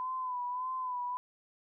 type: tone with vibrato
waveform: sine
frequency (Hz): 1006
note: B5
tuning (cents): +32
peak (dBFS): -33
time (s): 0-1.17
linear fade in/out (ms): 0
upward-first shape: sine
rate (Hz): 1.7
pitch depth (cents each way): 48
effects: none